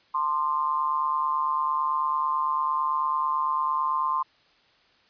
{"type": "tone with amplitude modulation", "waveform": "sine", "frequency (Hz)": 1046.5, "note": "C6", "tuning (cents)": 0, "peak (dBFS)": -19, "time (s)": [0.14, 4.23], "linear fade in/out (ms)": 10, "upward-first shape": "sine", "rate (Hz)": 149, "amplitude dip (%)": 80, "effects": ["white hiss -61 dBFS RMS until 5.09 s", "resampled to 11025 Hz"]}